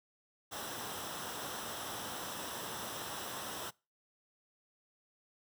pink noise with comb filter, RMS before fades -42 dBFS, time 0.51-3.71 s, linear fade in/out 20 ms, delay 0.44 ms, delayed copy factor -0.6, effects noise-tail reverb RT60 0.3 s tail -24 dB re dry + high-pass 100 Hz 12 dB/octave

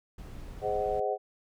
brown noise, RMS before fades -43 dBFS, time 0.18-1 s, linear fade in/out 5 ms
sine chord, Ab dominant seventh, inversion none, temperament just, 415.3 / 519.1 / 623 / 747.5 Hz, Ab4 / C5 / Eb5 / Gb5, 0 / -14 / +2 / +17 cents, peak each -32 / -33 / -34 / -32 dBFS, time 0.61-1.18 s, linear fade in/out 50 ms
effects none

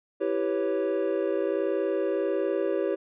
triangle chord, C# half-diminished seventh, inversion first, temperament equal with one note detuned, 329.6 / 390.9 / 493.9 / 554.4 Hz, E4 / G4 / B4 / C#5, 0 / -5 / 0 / 0 cents, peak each -29 / -26 / -30 / -28 dBFS, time 0.2-2.96 s, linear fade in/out 20 ms, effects resampled to 8000 Hz

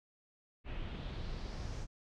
brown noise with low-pass filter sweep, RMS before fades -41 dBFS, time 0.64-1.87 s, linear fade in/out 50 ms, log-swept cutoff 2700 to 6500 Hz, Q 2.7, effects none

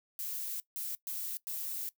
violet noise bursts at uneven times, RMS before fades -38 dBFS, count 4, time 0.19-0.6 / 0.76-0.95 / 1.07-1.37 / 1.47-1.89 s, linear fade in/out 0 ms, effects noise-tail reverb RT60 0.1 s tail -19 dB re dry

